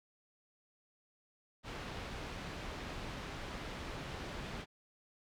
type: low-pass noise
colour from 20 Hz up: pink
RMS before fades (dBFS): -44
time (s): 1.63-4.66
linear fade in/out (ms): 50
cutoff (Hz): 3800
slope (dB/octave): 12
effects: none